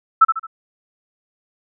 sine tone with echo, 1318.5 Hz, E6, in tune, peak -5 dBFS, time 0.21-0.25 s, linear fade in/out 10 ms, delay 73 ms, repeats 3, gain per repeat -8 dB, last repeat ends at 0.469 s, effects none

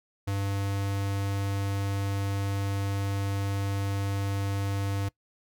square tone, 99.1 Hz, G2, 19 cents sharp, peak -28 dBFS, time 0.27-5.09 s, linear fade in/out 10 ms, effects noise-tail reverb RT60 0.1 s tail -21 dB re dry

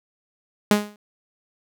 sawtooth tone with exponential decay, 207.9 Hz, G#3, 2 cents sharp, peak -7 dBFS, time 0.71-0.96 s, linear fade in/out 2 ms, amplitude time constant 53 ms, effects none

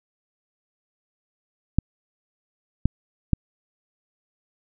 clicks, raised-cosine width 5 ms, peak -5 dBFS, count 3, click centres 1.786 / 2.856 / 3.333 s, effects none

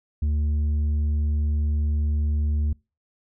sine tone with tanh clipping, 75 Hz, D2, 37 cents sharp, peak -21 dBFS, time 0.22-2.73 s, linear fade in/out 5 ms, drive 5 dB, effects noise-tail reverb RT60 0.3 s tail -26 dB re dry

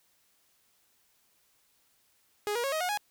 sawtooth tone with pitch steps, 415.3 / 477.1 / 548 / 629.5 / 723.1 / 830.6 Hz, G#4 / A#4 / C#5 / D#5 / F#5 / G#5, 0 / +40 / -20 / +20 / -40 / 0 cents, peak -25 dBFS, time 2.47-2.974 s, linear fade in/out 0 ms, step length 84 ms, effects white hiss -69 dBFS RMS until 3.1 s

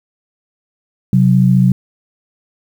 sine tone pair together, 130.81 / 185.45 Hz, C3 / F#3, 0 / +4 cents, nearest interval tritone, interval 604 cents, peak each -10 dBFS, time 1.13-1.72 s, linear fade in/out 2 ms, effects 7-bit

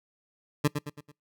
20% pulse tone with echo, 147 Hz, D3, 2 cents sharp, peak -15 dBFS, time 0.64-0.68 s, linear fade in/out 10 ms, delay 110 ms, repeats 4, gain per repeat -7 dB, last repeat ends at 1.12 s, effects noise-tail reverb RT60 0.2 s tail -25 dB re dry

